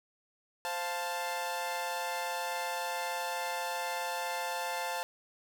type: chord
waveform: sawtooth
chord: F major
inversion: second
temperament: equal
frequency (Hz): 523.3 / 698.5 / 880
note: C5 / F5 / A5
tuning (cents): 0 / 0 / 0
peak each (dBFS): -36 / -35 / -32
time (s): 0.65-5.03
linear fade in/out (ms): 0
effects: none